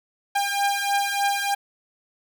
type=beating tone pair; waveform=sawtooth; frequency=801 / 804.3 Hz; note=G5 / G5; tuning=+37 / +44 cents; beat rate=3.3 Hz; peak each=-20 / -21 dBFS; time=0.35-1.55 s; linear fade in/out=10 ms; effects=none